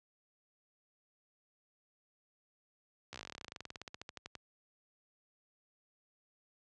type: slowing click train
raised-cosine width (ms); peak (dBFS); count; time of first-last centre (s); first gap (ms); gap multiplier
0.2; -27; 30; 3.13-4.353; 14; 1.07
effects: high-pass 60 Hz 12 dB/octave + resampled to 24000 Hz